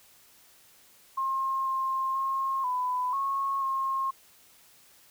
sine tone with pitch steps, 1068 / 1061 / 1073 / 1000 / 1094 / 1073 Hz, C6 / C6 / C6 / B5 / C#6 / C6, +35 / +24 / +43 / +21 / -23 / +43 cents, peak -26 dBFS, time 1.17-4.11 s, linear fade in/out 10 ms, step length 490 ms, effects white hiss -58 dBFS RMS until 5.1 s

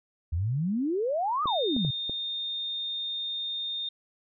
sine exponential two-way sweep, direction up then down, 76.2 to 1270 to 119.2 Hz, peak -25 dBFS, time 0.32-1.91 s, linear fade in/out 10 ms, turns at 1.44 s
clicks, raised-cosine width 2 ms, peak -23 dBFS, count 4, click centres 1.457 / 1.765 / 1.849 / 2.096 s
sine tone, 3650 Hz, A#7, 37 cents flat, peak -30 dBFS, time 1.47-3.89 s, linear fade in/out 5 ms
effects none

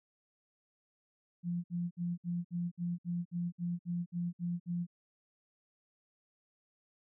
sine tone bursts, 173.9 Hz, F3, 7 cents flat, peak -32 dBFS, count 13, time 1.43-4.868 s, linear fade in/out 50 ms, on 210 ms, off 59 ms, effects none

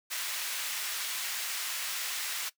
pink high-pass noise, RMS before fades -35 dBFS, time 0.1-2.5 s, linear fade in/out 20 ms, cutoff 1800 Hz, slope 12 dB/octave, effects noise-tail reverb RT60 0.1 s tail -18 dB re dry

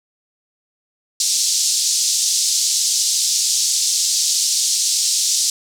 white band-pass noise, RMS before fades -18 dBFS, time 1.2-5.5 s, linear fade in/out 2 ms, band 4400 to 7600 Hz, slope 24 dB/octave, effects none

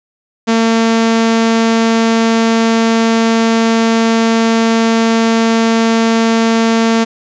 sawtooth tone, 226.9 Hz, A#3, 47 cents flat, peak -5 dBFS, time 0.47-7.05 s, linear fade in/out 20 ms, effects resampled to 16000 Hz + 7-bit

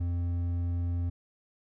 triangle tone with hard clipping, 87 Hz, F2, 6 cents flat, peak -29 dBFS, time 0-1.1 s, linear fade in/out 10 ms, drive 9 dB, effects none

